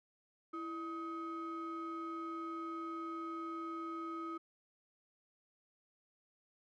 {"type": "ring-modulated tone", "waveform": "triangle", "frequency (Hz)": 466.2, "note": "A#4", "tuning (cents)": 0, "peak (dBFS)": -35, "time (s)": [0.53, 4.38], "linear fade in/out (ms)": 10, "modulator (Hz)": 797, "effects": []}